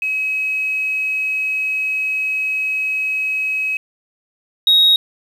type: tone pair in turn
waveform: sine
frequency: 2550 / 3776 Hz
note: D#7 / A#7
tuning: +42 / +22 cents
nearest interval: perfect fifth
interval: 680 cents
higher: second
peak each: -17 / -7 dBFS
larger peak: second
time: 0.02-3.77 / 4.67-4.96 s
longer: first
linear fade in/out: 2 ms
effects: tanh soft clip ceiling -6 dBFS + 7-bit